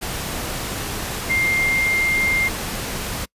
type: tone in noise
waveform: sine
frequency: 2109 Hz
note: C7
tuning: 13 cents sharp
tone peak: -17 dBFS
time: 1.29-2.49 s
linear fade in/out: 20 ms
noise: pink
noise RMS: -27 dBFS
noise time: 0.01-3.26 s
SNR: +7 dB
effects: noise-tail reverb RT60 0.1 s tail -26 dB re dry + resampled to 32000 Hz